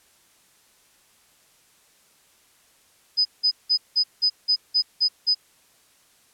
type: tone bursts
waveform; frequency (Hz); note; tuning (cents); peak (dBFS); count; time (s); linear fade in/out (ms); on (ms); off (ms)
sine; 5000; D#8; +8; -16; 9; 3.17-5.348; 20; 82; 180
effects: white hiss -59 dBFS RMS until 6.33 s + low-pass 12000 Hz 12 dB/octave